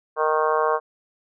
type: harmonic tone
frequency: 155.2 Hz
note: D#3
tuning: 4 cents flat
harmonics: 3 / 4 / 5 / 6 / 7 / 8 / 9 / 10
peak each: -23 / -25 / -28 / -28 / -23 / -32 / -33 / -34 dBFS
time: 0.16-0.8 s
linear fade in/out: 50 ms
effects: none